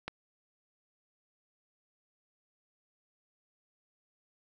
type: click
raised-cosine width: 0.3 ms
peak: -20 dBFS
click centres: 0.08 s
effects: none